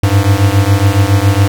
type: beating tone pair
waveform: square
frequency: 96.1 / 103.3 Hz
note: G2 / G#2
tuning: -34 / -9 cents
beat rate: 7.2 Hz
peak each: -11 dBFS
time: 0.03-1.48 s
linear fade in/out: 5 ms
effects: none